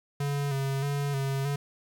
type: tone with vibrato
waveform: square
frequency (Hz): 139.3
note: C#3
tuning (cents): +9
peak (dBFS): -28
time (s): 0.2-1.56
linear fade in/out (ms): 5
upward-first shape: square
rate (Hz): 1.6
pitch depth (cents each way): 37
effects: 9-bit